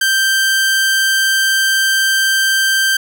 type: tone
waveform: sawtooth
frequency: 1568 Hz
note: G6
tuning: in tune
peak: -8 dBFS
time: 0.01-2.97 s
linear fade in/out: 5 ms
effects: none